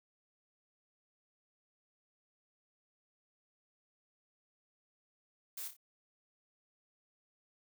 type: noise with echo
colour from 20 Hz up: blue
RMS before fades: -43 dBFS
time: 5.57-5.68 s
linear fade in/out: 5 ms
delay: 29 ms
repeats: 3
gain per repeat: -7 dB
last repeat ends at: 5.767 s
effects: none